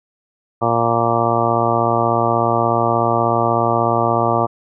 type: harmonic tone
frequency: 116.54 Hz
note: A#2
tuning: in tune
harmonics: 1 / 2 / 3 / 4 / 5 / 6 / 7 / 8 / 9 / 10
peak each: -23 / -25 / -23 / -24 / -22 / -20 / -24 / -23 / -29 / -21 dBFS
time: 0.61-4.47 s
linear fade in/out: 20 ms
effects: none